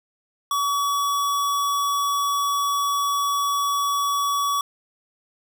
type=tone; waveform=square; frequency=1135 Hz; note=C#6; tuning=41 cents sharp; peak=-21 dBFS; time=0.51-4.61 s; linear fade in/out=2 ms; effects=none